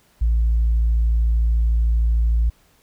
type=tone; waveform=sine; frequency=56.7 Hz; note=A#1; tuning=47 cents flat; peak=-13 dBFS; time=0.21-2.5 s; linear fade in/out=10 ms; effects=tanh soft clip ceiling -12 dBFS + pink hiss -58 dBFS RMS until 2.82 s